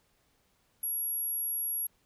sine tone, 11290 Hz, F9, 18 cents sharp, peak -30 dBFS, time 0.83-1.87 s, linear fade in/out 5 ms, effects pink hiss -71 dBFS RMS until 2.05 s

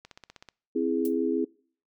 click train, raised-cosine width 0.2 ms, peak -28 dBFS, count 8, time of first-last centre 0.05-0.487 s, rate 16 Hz
sine chord, C augmented, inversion none, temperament equal, 261.6 / 329.6 / 415.3 Hz, C4 / E4 / G#4, 0 / 0 / 0 cents, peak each -28 dBFS, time 0.75-1.45 s, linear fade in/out 10 ms
violet noise with exponential decay, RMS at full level -35 dBFS, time 1.05-1.14 s, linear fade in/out 2 ms, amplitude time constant 18 ms
effects noise-tail reverb RT60 0.5 s tail -25 dB re dry

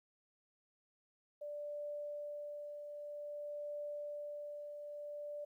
sine tone with tremolo, 587.3 Hz, D5, in tune, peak -40 dBFS, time 1.41-5.45 s, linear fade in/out 10 ms, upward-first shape triangle, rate 0.52 Hz, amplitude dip 45%, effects 13-bit

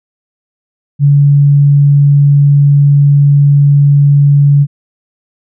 sine tone, 142.8 Hz, D3, 48 cents flat, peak -3 dBFS, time 0.99-4.67 s, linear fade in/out 50 ms, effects none

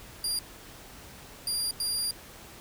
25% pulse tone bursts at uneven times, 4794 Hz, D8, 35 cents sharp, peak -23 dBFS, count 3, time 0.24-0.39 / 1.47-1.71 / 1.8-2.11 s, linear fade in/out 2 ms, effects pink hiss -48 dBFS RMS until 2.6 s

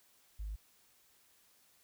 sine tone, 51.9 Hz, G#1, in tune, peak -37 dBFS, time 0.39-0.56 s, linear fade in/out 10 ms, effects tanh soft clip ceiling -34 dBFS + white hiss -68 dBFS RMS until 1.83 s

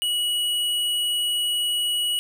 square tone, 2922 Hz, F#7, 22 cents flat, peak -22 dBFS, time 0.02-2.19 s, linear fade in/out 0 ms, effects none

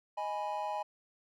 triangle chord, G# minor, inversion second, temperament equal, 622.3 / 830.6 / 987.8 Hz, D#5 / G#5 / B5, 0 / 0 / 0 cents, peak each -38 / -34 / -38 dBFS, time 0.17-0.83 s, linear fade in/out 10 ms, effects none

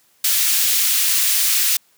white high-pass noise, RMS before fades -17 dBFS, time 0.24-1.77 s, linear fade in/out 5 ms, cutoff 2300 Hz, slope 12 dB/octave, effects white hiss -58 dBFS RMS until 1.97 s + high-pass 100 Hz 12 dB/octave

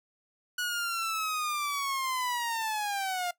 sawtooth linear sweep, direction down, 1469 to 698.5 Hz, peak -26 dBFS, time 0.58-3.31 s, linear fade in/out 5 ms, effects noise-tail reverb RT60 0.1 s tail -18 dB re dry

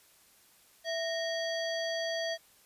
harmonic tone with a mistuned harmonic, 660 Hz, E5, 2 cents sharp, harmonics 1 / 3 / 5 / 7 / 9, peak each -33 / -38 / -40 / -41 / -47 dBFS, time 0.84-2.38 s, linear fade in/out 50 ms, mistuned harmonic 3, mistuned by -110 cents, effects white hiss -62 dBFS RMS until 2.65 s + resampled to 32000 Hz

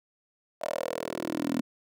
10% pulse tone with high-pass filter sweep, 40.7 Hz, E1, 21 cents flat, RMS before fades -32 dBFS, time 0.61-1.61 s, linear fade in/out 10 ms, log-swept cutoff 640 to 250 Hz, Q 4.9, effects none

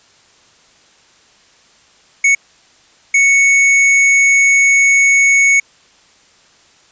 square tone bursts at uneven times, 2217 Hz, C#7, in tune, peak -8 dBFS, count 2, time 2.24-2.35 / 3.14-5.6 s, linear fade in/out 5 ms, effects white hiss -49 dBFS RMS until 6.91 s + resampled to 16000 Hz

